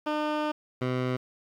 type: tone pair in turn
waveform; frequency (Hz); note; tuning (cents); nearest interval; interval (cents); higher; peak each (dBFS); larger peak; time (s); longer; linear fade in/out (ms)
15% pulse; 302.3 / 127.1; D#4 / C3; -50 / -50; octave + minor third; 1500; first; -20; neither; 0.06-0.52 / 0.81-1.17; first; 10
effects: low-pass 3000 Hz 12 dB/octave + 9-bit